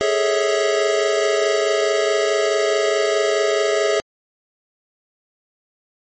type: chord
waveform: square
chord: A major seventh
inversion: third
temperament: equal with one note detuned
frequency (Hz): 415.3 / 440 / 554.4 / 647.6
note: G#4 / A4 / C#5 / E5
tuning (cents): 0 / 0 / 0 / -31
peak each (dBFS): -20 / -26 / -24 / -22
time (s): 0.01-4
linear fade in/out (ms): 0
effects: MP3 32 kbps